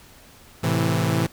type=chord; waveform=sawtooth; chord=A minor; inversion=none; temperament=equal with one note detuned; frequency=108.99 / 130.81 / 164.81 Hz; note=A2 / C3 / E3; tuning=-16 / 0 / 0 cents; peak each=-20 / -21 / -19 dBFS; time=0.63-1.27 s; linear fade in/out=10 ms; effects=pink hiss -49 dBFS RMS until 1.32 s